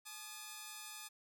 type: tone pair together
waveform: 5% pulse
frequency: 855.8 / 1221 Hz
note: A5 / D#6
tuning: -48 / -33 cents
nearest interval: tritone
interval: 615 cents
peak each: -39 / -38 dBFS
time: 0.05-1.09 s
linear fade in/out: 20 ms
effects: none